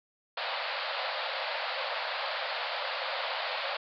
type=band-pass noise; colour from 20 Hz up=pink; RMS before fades=-34 dBFS; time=0.37-3.77 s; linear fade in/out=5 ms; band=510 to 4700 Hz; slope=96 dB/octave; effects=none